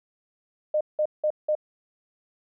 sine tone bursts, 609 Hz, D#5, 37 cents flat, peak -20 dBFS, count 4, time 0.74-1.552 s, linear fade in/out 5 ms, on 68 ms, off 180 ms, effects none

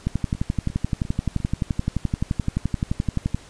two click trains, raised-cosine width 5 ms, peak -9 / -20 dBFS, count 39 / 4, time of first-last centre 0.07-3.346 / 0.35-1.403 s, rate 11.6 / 2.85 Hz, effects pink hiss -47 dBFS RMS until 3.49 s + resampled to 22050 Hz

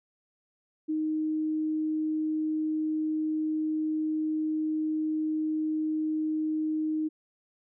sine tone, 311.1 Hz, D#4, in tune, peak -26 dBFS, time 0.88-7.09 s, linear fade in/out 20 ms, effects none

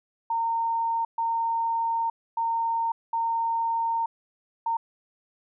sine tone bursts at uneven times, 917 Hz, A#5, 29 cents flat, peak -23 dBFS, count 5, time 0.3-1.05 / 1.18-2.1 / 2.37-2.92 / 3.13-4.06 / 4.66-4.77 s, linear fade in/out 5 ms, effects none

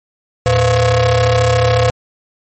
35% pulse ring-modulated tone, 196 Hz, G3, in tune, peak -5 dBFS, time 0.46-1.9 s, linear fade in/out 0 ms, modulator 311 Hz, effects MP3 32 kbps

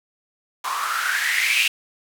blue noise with band-pass filter sweep, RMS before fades -22 dBFS, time 0.64-1.68 s, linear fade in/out 5 ms, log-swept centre 1000 to 2700 Hz, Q 7, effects none

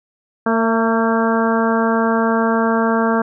harmonic tone with a mistuned harmonic, 227.1 Hz, A#3, 45 cents flat, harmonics 1 / 2 / 3 / 4 / 5 / 6 / 7, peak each -17 / -20 / -22 / -23 / -24 / -25 / -25 dBFS, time 0.46-3.22 s, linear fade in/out 5 ms, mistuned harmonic 3, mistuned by -26 cents, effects none

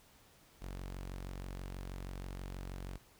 sawtooth tone, 46.25 Hz, F#1, in tune, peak -38 dBFS, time 0.61-2.98 s, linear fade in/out 20 ms, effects pink hiss -64 dBFS RMS until 3.19 s

